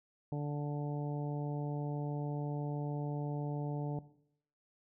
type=harmonic tone; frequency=146.2 Hz; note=D3; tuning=7 cents flat; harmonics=1 / 2 / 3 / 4 / 5 / 6; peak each=-35 / -41 / -45 / -47 / -49 / -51 dBFS; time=0.32-3.99 s; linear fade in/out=2 ms; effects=noise-tail reverb RT60 0.7 s tail -17 dB re dry